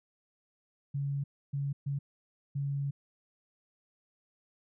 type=tone bursts at uneven times; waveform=sine; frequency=140.3 Hz; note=C#3; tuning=21 cents sharp; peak=-30 dBFS; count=4; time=0.94-1.24 / 1.53-1.73 / 1.86-1.99 / 2.55-2.91 s; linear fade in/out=10 ms; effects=none